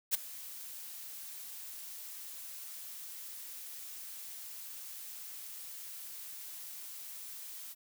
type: noise with ADSR envelope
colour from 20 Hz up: blue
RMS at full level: -27 dBFS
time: 0.11-7.75 s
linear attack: 35 ms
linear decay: 10 ms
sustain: -19 dB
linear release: 35 ms
effects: none